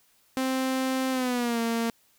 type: tone with pitch glide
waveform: sawtooth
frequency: 261.6 to 230.4 Hz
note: C4 to A#3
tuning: 0 to -20 cents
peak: -21 dBFS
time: 0.37-1.9 s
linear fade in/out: 0 ms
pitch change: -220 cents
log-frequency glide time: 1.11-1.6 s
effects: white hiss -64 dBFS RMS until 2.18 s